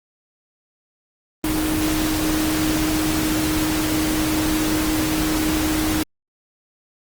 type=tone in noise; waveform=sine; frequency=311.1 Hz; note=D#4; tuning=in tune; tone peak=-20 dBFS; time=1.44-6.03 s; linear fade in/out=2 ms; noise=pink; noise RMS=-24 dBFS; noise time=1.44-6.03 s; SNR=+1 dB; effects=Opus 24 kbps